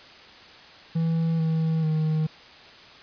triangle tone with pitch steps, 164 / 160.8 / 156.4 Hz, E3 / E3 / D#3, -9 / -43 / +9 cents, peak -19 dBFS, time 0.95-2.27 s, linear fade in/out 10 ms, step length 440 ms, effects white hiss -47 dBFS RMS until 3.02 s + resampled to 11025 Hz

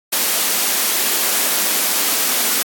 white high-pass noise, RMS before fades -17 dBFS, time 0.12-2.63 s, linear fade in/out 10 ms, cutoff 190 Hz, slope 48 dB/octave, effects AAC 64 kbps

